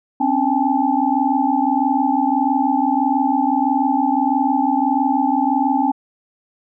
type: tone cluster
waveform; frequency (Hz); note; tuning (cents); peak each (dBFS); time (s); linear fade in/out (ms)
sine; 261.2 / 282.8 / 798 / 864; C4 / C#4 / G5 / A5; -3 / +35 / +31 / -32; -20; 0.2-5.92; 10
effects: none